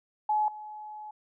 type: tone with level steps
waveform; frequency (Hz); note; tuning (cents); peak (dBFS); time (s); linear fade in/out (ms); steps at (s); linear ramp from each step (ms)
sine; 850; G#5; +40; -23 / -39; 0.29-1.11; 5; 0.48; 2
effects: none